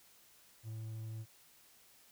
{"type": "tone", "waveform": "triangle", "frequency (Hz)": 110.9, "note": "A2", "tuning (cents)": 14, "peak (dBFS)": -39, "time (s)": [0.63, 1.26], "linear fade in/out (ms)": 50, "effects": ["white hiss -64 dBFS RMS until 2.11 s"]}